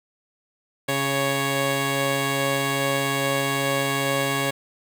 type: tone pair together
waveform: 10% pulse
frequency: 138 / 554.4 Hz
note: C#3 / C#5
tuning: -7 / 0 cents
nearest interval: 2 octaves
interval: 2407 cents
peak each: -16 dBFS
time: 0.88-4.51 s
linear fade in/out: 10 ms
effects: none